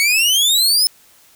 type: exponential sweep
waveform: sawtooth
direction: up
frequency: 2200 to 5270 Hz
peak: -9 dBFS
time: 0-0.87 s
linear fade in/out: 0 ms
effects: white hiss -50 dBFS RMS until 1.35 s